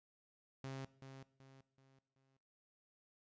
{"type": "tone with echo", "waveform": "sawtooth", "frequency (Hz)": 134.1, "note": "C3", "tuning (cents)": 43, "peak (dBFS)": -40, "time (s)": [0.64, 0.85], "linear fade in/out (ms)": 2, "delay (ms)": 380, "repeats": 4, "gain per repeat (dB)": -8, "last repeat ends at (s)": 2.37, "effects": ["noise-tail reverb RT60 0.6 s tail -18 dB re dry", "resampled to 16000 Hz"]}